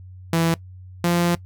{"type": "tone pair in turn", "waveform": "sawtooth", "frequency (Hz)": [165.7, 173.02], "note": ["E3", "F3"], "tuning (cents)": [9, -16], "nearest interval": "minor second", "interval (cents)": 75, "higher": "second", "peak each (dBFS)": -13, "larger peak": "neither", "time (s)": [[0.33, 0.54], [1.04, 1.35]], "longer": "second", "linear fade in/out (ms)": 2, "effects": ["noise-tail reverb RT60 0.1 s tail -20 dB re dry", "added 92 Hz sine -38 dBFS peak until 1.45 s"]}